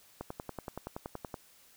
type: click train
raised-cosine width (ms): 1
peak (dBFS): -24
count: 13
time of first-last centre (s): 0.21-1.342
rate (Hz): 10.6
effects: white hiss -61 dBFS RMS until 1.76 s